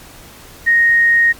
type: tone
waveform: sine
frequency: 1864.7 Hz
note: A#6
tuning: in tune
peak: -8 dBFS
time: 0.66-1.33 s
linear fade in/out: 20 ms
effects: pink hiss -39 dBFS RMS until 1.39 s + MP3 96 kbps